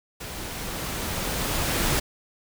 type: noise with level ramp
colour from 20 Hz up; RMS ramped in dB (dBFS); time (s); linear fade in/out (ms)
pink; -36 to -23; 0.2-2; 10
effects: none